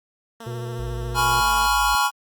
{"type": "tone with vibrato", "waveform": "10% pulse", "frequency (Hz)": 226.1, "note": "A3", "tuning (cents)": 47, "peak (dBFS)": -28, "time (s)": [0.4, 1.67], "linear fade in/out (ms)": 5, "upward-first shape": "sine", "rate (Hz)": 14, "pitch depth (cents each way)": 36}
{"type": "harmonic tone", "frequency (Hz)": 120.7, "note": "B2", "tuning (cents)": -39, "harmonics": [1, 3, 4], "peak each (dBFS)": [-29, -36, -38], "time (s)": [0.46, 1.41], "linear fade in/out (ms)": 10}
{"type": "tone", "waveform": "sine", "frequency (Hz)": 54.5, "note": "A1", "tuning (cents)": -16, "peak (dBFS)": -29, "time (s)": [0.79, 1.95], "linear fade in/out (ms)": 0}
{"type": "chord", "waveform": "square", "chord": "C# dominant seventh", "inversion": "second", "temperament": "equal with one note detuned", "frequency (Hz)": [837.4, 987.8, 1108.7, 1396.9], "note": ["G#5", "B5", "C#6", "E#6"], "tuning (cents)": [14, 0, 0, 0], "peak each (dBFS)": -24, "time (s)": [1.14, 2.11], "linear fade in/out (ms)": 50}
{"effects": ["Opus 48 kbps"]}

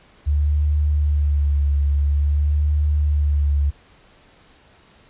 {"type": "tone with vibrato", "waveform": "sine", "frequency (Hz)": 72.8, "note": "D2", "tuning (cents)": -15, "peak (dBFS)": -15, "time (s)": [0.26, 3.71], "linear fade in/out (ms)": 20, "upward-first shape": "sine", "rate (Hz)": 0.49, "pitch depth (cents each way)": 37, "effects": ["pink hiss -52 dBFS RMS until 5.09 s", "resampled to 8000 Hz"]}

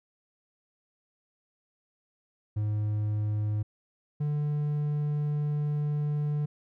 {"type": "tone pair in turn", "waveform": "triangle", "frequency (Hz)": [105.7, 147.98], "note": ["G#2", "D3"], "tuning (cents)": [31, 13], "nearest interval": "tritone", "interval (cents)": 582, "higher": "second", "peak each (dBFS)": -24, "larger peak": "neither", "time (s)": [[2.56, 3.63], [4.2, 6.46]], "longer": "second", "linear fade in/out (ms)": 10, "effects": []}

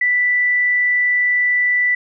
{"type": "tone", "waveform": "sine", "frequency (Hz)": 1975.5, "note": "B6", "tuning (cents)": 0, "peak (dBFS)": -13, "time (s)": [0.01, 1.95], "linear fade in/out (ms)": 5, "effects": []}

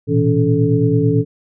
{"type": "tone cluster", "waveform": "sine", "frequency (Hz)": [114.4, 123.4, 163.7, 283.1, 436.1], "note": ["A#2", "B2", "E3", "C#4", "A4"], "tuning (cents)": [-32, -1, -12, 37, -15], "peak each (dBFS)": -18, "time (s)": [0.07, 1.25], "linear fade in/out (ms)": 50, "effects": []}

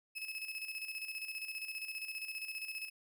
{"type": "tone with tremolo", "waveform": "35% pulse", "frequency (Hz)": 2590, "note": "E7", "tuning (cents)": -31, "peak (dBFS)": -37, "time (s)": [0.15, 2.9], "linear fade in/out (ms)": 20, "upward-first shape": "square", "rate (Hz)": 15, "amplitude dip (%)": 55, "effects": []}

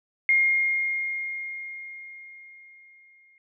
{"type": "tone with exponential decay", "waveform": "sine", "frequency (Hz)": 2132, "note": "C7", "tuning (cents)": 32, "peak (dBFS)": -16, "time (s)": [0.29, 3.38], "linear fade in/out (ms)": 1, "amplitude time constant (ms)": 670, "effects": []}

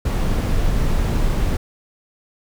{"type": "noise", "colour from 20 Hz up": "brown", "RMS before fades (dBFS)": -18, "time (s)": [0.05, 1.57], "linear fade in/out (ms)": 5, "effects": []}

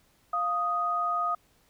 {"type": "tone pair together", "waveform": "sine", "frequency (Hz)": [699, 1245.5], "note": ["F5", "D#6"], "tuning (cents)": [1, 1], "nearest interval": "minor seventh", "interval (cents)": 1000, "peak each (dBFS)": [-32, -26], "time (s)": [0.33, 1.35], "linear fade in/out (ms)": 5, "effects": ["pink hiss -65 dBFS RMS until 1.69 s"]}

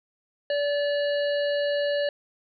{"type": "harmonic tone with a mistuned harmonic", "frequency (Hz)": 577, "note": "D5", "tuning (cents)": -31, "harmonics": [1, 3, 5, 7, 8], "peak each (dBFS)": [-23, -33, -37, -40, -41], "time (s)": [0.5, 2.09], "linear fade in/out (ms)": 2, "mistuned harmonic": 8, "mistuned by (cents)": -72, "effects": []}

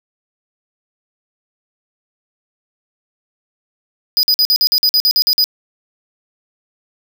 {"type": "tone bursts", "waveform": "square", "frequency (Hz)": 4956, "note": "D#8", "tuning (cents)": -8, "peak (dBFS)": -10, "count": 12, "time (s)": [4.17, 5.441], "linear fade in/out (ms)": 0, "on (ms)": 61, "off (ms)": 49, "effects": []}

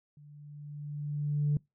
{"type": "tone with level ramp", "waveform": "sine", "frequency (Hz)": 146.83, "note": "D3", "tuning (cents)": 0, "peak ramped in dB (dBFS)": [-51, -22], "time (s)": [0.17, 1.57], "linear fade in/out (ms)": 2, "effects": ["noise-tail reverb RT60 0.2 s tail -26 dB re dry", "tanh soft clip ceiling -21 dBFS"]}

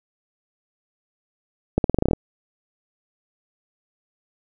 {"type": "accelerating click train", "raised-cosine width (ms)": 2, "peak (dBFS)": -4, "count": 10, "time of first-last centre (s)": [1.78, 2.133], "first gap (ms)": 62, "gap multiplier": 0.88, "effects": []}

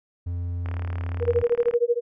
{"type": "tone", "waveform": "triangle", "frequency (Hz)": 87.31, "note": "F2", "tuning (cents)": 0, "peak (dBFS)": -24, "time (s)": [0.26, 1.43], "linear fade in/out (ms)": 10}
{"type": "click train", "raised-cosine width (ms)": 0.5, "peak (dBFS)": -22, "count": 41, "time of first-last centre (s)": [0.66, 1.738], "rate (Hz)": 37.1}
{"type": "tone with tremolo", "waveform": "sine", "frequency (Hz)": 476.4, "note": "A#4", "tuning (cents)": 38, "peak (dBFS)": -15, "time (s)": [1.2, 2.01], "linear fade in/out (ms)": 50, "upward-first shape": "sine", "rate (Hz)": 13, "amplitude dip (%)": 100}
{"effects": []}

